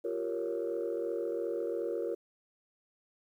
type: chord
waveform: sine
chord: G half-diminished seventh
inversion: third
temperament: equal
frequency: 349.2 / 392 / 466.2 / 554.4 Hz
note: F4 / G4 / Bb4 / Db5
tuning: 0 / 0 / 0 / 0 cents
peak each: -36 / -39 / -34 / -38 dBFS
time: 0.04-2.15 s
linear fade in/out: 10 ms
effects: tanh soft clip ceiling -25 dBFS + 11-bit